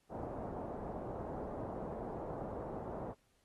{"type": "low-pass noise", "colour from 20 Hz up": "white", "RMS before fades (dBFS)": -43, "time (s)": [0.09, 3.15], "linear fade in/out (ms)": 50, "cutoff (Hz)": 780, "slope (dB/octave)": 24, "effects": ["pink hiss -75 dBFS RMS until 3.44 s", "AAC 32 kbps"]}